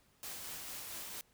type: noise with tremolo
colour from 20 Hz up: white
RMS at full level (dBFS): -44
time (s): 0.23-1.21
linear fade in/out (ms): 0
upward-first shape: sine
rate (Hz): 4.4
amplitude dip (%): 25
effects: pink hiss -70 dBFS RMS until 1.33 s